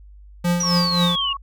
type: tone with tremolo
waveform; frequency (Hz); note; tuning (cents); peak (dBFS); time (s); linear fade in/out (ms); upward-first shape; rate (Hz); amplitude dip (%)
square; 174.7; F3; +1; -16; 0.44-1.16; 10; triangle; 3.8; 75
type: exponential sweep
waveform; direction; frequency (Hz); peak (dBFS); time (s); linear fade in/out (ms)
sine; down; 5910 to 2794; -20; 0.6-1.33; 5
type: tone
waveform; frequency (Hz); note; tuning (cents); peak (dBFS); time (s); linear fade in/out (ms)
sine; 1108.7; C#6; 0; -26; 0.63-1.37; 5
effects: added 50 Hz sine -41 dBFS peak until 1.42 s